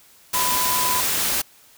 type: tone in noise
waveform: sine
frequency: 1000 Hz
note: B5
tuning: 21 cents sharp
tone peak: -23 dBFS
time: 0.34-1.01 s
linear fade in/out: 10 ms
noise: white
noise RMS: -22 dBFS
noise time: 0.33-1.42 s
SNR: -4 dB
effects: white hiss -52 dBFS RMS until 1.77 s